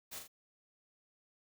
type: noise with echo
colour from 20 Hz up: white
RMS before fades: -45 dBFS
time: 0.11-0.2 s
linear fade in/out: 20 ms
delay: 40 ms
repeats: 2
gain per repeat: -5 dB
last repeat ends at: 0.28 s
effects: none